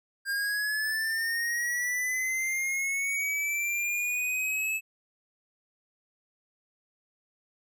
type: linear sweep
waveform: square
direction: up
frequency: 1600 to 2611 Hz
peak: -28 dBFS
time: 0.25-4.81 s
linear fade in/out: 50 ms
effects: none

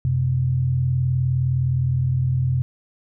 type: tone pair together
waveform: sine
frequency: 89.13 / 128.6 Hz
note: F2 / C3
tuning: +36 / -30 cents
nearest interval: tritone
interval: 634 cents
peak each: -25 / -18 dBFS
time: 0.05-2.62 s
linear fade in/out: 0 ms
effects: none

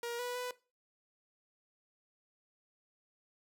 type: tone with pitch steps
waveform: sawtooth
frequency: 473 / 490.6 / 496.4 Hz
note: A#4 / B4 / B4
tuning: +25 / -12 / +9 cents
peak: -33 dBFS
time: 0.03-0.51 s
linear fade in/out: 2 ms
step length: 160 ms
effects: noise-tail reverb RT60 0.3 s tail -18 dB re dry

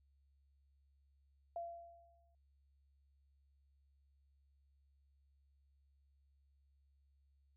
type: tone with exponential decay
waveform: sine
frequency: 683 Hz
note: F5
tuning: 39 cents flat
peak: -39 dBFS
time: 1.56-2.35 s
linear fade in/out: 2 ms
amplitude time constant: 170 ms
effects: added 69 Hz sine -70 dBFS peak until 7.56 s

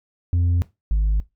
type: tone pair in turn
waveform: sine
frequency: 87.1 / 51.79 Hz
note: F2 / G#1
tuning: -4 / -4 cents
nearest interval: major sixth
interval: 900 cents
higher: first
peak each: -13 dBFS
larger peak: neither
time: 0.33-0.62 / 0.91-1.2 s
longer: neither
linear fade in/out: 0 ms
effects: noise-tail reverb RT60 0.2 s tail -20 dB re dry + tanh soft clip ceiling -15 dBFS

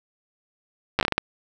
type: slowing click train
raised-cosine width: 0.3 ms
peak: -4 dBFS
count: 8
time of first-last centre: 0.99-1.18 s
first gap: 9 ms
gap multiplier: 1.36
effects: none

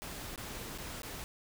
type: noise with dropouts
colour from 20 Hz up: pink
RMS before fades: -43 dBFS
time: 0.02-1.24 s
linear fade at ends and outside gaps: 0 ms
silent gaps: 0.359-0.377 / 0.778-0.784 / 1.02-1.032 s
effects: none

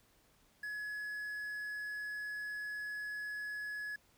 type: tone with quantisation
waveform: triangle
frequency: 1692 Hz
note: G#6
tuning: 32 cents sharp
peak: -37 dBFS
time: 0.63-3.96 s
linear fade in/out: 5 ms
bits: 10
effects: pink hiss -69 dBFS RMS until 4.17 s

